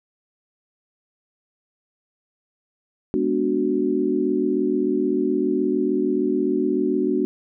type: chord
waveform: sine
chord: G# half-diminished seventh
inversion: none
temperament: equal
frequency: 207.7 / 246.9 / 293.7 / 370 Hz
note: G#3 / B3 / D4 / F#4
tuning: 0 / 0 / 0 / 0 cents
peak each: -28 / -25 / -23 / -22 dBFS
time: 3.14-7.25 s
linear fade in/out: 0 ms
effects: none